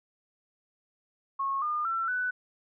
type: tone with pitch steps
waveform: sine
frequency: 1093 / 1212.8 / 1345.6 / 1493.1 Hz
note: C#6 / D#6 / E6 / F#6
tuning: -25 / -45 / +35 / +15 cents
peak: -27 dBFS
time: 1.39-2.31 s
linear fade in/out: 10 ms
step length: 230 ms
effects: none